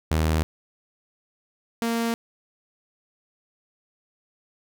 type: tone pair in turn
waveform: sawtooth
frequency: 79 / 231.1 Hz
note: D#2 / A#3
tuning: +27 / -15 cents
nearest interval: octave + perfect fifth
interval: 1858 cents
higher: second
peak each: -16 / -19 dBFS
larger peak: first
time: 0.11-0.43 / 1.82-2.14 s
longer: neither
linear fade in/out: 0 ms
effects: none